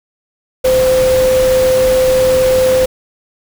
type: tone in noise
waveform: sine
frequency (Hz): 516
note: C5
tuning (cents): -24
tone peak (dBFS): -8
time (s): 0.64-2.86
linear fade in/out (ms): 10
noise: pink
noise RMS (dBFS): -21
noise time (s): 0.64-2.86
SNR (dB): +10
effects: none